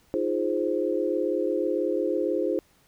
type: chord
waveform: sine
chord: F minor seventh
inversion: third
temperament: equal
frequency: 311.1 / 349.2 / 415.3 / 523.3 Hz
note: Eb4 / F4 / Ab4 / C5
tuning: 0 / 0 / 0 / 0 cents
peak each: -30 / -28 / -29 / -28 dBFS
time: 0.14-2.59 s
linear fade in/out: 0 ms
effects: pink hiss -62 dBFS RMS until 2.87 s